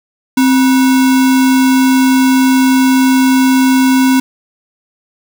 sine tone with sample-and-hold, 261.6 Hz, C4, in tune, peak -6 dBFS, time 0.37-4.2 s, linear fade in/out 5 ms, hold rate 1225 Hz, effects none

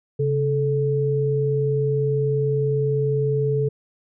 sine tone pair together, 136.87 / 434.8 Hz, C#3 / A4, -22 / -21 cents, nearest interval octave + minor sixth, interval 2001 cents, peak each -21 dBFS, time 0.19-3.69 s, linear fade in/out 10 ms, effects none

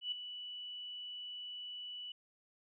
sine tone with ADSR envelope, 2960 Hz, F#7, in tune, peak -33 dBFS, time 0.01-2.12 s, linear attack 110 ms, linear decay 4 ms, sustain -10 dB, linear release 3 ms, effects none

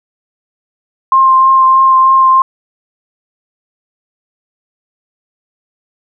sine tone with vibrato, 1056 Hz, C6, 16 cents sharp, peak -4 dBFS, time 1.12-2.42 s, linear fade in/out 2 ms, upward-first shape triangle, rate 3.2 Hz, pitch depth 15 cents each way, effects none

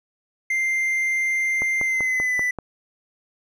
triangle tone with pitch glide, 2093 to 1988.1 Hz, C7 to B6, 0 to +11 cents, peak -18 dBFS, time 0.5-2.51 s, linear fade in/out 5 ms, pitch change -89 cents, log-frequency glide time 1.82-2.39 s
click train, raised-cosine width 1 ms, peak -17 dBFS, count 6, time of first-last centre 1.62-2.587 s, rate 5.17 Hz
effects none

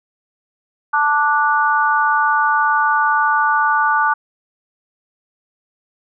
sine chord, D major, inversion second, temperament just, 881 / 1174.7 / 1468.3 Hz, A5 / D6 / F#6, +2 / 0 / -14 cents, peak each -17 dBFS, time 0.93-4.14 s, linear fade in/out 10 ms, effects none

